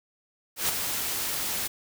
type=noise with ADSR envelope; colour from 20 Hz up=white; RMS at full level=-24 dBFS; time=0.56-1.68 s; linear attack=130 ms; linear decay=9 ms; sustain=-6 dB; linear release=14 ms; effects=none